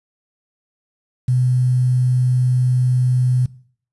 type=tone with quantisation; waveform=sine; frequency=126 Hz; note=B2; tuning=35 cents sharp; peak=-13 dBFS; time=1.28-3.46 s; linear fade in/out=5 ms; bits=7; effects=noise-tail reverb RT60 0.5 s tail -19 dB re dry + resampled to 24000 Hz